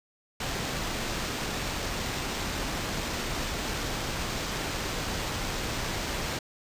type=noise with sample-and-hold; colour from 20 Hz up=pink; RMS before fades=-32 dBFS; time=0.4-6.39 s; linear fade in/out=5 ms; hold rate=11025 Hz; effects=resampled to 32000 Hz